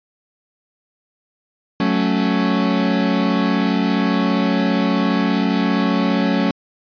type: chord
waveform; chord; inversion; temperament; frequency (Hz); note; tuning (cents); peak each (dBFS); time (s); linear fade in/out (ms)
40% pulse; F# minor; none; equal; 185 / 220 / 277.2; F#3 / A3 / C#4; 0 / 0 / 0; -19; 1.8-6.51; 2
effects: resampled to 11025 Hz